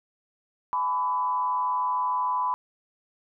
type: tone with frequency modulation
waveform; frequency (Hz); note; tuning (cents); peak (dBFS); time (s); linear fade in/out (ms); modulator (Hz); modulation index
sine; 1000; B5; +21; -23; 0.73-2.54; 0; 153; 0.57
effects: none